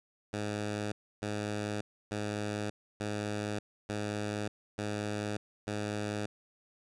10% pulse tone bursts, 104.6 Hz, G#2, 13 cents sharp, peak -25 dBFS, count 7, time 0.33-6.26 s, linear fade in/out 5 ms, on 590 ms, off 300 ms, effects resampled to 22050 Hz

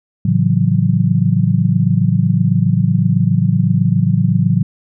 sine chord, F# minor seventh, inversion first, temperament just, 111 / 138.75 / 166.5 / 185 Hz, A2 / C#3 / E3 / F#3, +16 / +2 / +18 / 0 cents, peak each -16 dBFS, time 0.25-4.63 s, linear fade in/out 5 ms, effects none

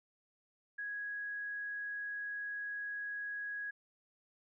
sine tone, 1661.2 Hz, G#6, in tune, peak -38 dBFS, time 0.78-3.71 s, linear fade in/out 10 ms, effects none

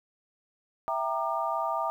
sine chord, E half-diminished seventh, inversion none, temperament equal with one note detuned, 659.3 / 784 / 932.3 / 1200.7 Hz, E5 / G5 / Bb5 / D6, 0 / 0 / 0 / +38 cents, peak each -32 / -34 / -32 / -32 dBFS, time 0.88-1.9 s, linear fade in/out 0 ms, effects 10-bit

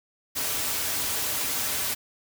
white noise with comb filter, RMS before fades -28 dBFS, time 0.35-1.95 s, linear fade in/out 20 ms, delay 5.6 ms, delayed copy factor -0.5, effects none

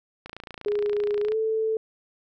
click train, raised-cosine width 0.3 ms, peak -22 dBFS, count 31, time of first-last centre 0.26-1.32 s, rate 28.3 Hz
sine tone with pitch glide, 413.8 to 440.9 Hz, G#4 to A4, -6 to +4 cents, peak -22 dBFS, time 0.66-1.77 s, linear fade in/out 2 ms, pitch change +110 cents, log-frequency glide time 1.22-1.36 s
effects none

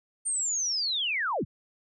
sine linear sweep, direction down, 8880 to 49 Hz, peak -26 dBFS, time 0.25-1.45 s, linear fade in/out 20 ms, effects none

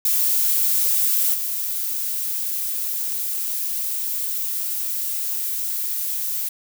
violet noise with level steps, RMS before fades -19 / -25 dBFS, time 0.05-6.49 s, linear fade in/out 5 ms, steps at 1.33 s, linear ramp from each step 20 ms, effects none

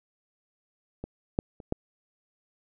clicks, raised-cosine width 2 ms, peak -22 / -11 / -30 / -13 dBFS, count 4, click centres 1.04 / 1.389 / 1.602 / 1.724 s, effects none

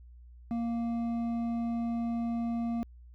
sine tone with hard clipping, 233.1 Hz, A#3, in tune, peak -31 dBFS, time 0.51-2.83 s, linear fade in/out 0 ms, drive 7 dB, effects added 60 Hz sine -49 dBFS peak until 3.14 s

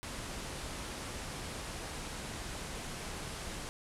pink low-pass noise, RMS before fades -42 dBFS, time 0.03-3.69 s, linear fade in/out 0 ms, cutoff 11000 Hz, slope 48 dB/octave, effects none

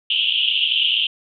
pink band-pass noise, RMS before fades -19 dBFS, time 0.1-1.07 s, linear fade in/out 5 ms, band 2800 to 3300 Hz, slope 96 dB/octave, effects none

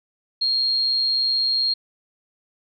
sine tone, 4241 Hz, C8, 23 cents sharp, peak -18 dBFS, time 0.41-1.74 s, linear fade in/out 10 ms, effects none

